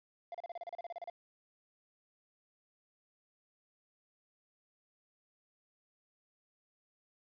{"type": "tone bursts", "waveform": "triangle", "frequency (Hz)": 690, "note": "F5", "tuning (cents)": -21, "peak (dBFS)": -38, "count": 14, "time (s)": [0.32, 1.099], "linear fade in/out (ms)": 2, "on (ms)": 25, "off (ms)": 33, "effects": ["resampled to 11025 Hz", "11-bit"]}